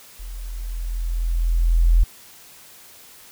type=tone with level ramp; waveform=sine; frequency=42 Hz; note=E1; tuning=33 cents sharp; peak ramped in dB=-31 to -10 dBFS; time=0.19-2.04 s; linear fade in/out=10 ms; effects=white hiss -46 dBFS RMS until 3.31 s